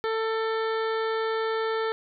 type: harmonic tone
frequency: 445 Hz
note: A4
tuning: 20 cents sharp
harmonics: 1 / 2 / 3 / 4 / 5 / 7 / 8 / 9 / 10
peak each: -26 / -34 / -33 / -36 / -43 / -45 / -45 / -48 / -48 dBFS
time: 0.04-1.92 s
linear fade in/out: 0 ms
effects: none